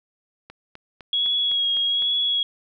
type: click train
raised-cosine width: 0.3 ms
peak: -24 dBFS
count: 7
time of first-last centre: 0.5-2.023 s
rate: 3.94 Hz
type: tone with vibrato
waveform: sine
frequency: 3322 Hz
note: G#7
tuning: in tune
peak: -19 dBFS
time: 1.13-2.43 s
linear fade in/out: 2 ms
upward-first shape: sine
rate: 1.2 Hz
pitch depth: 26 cents each way
effects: none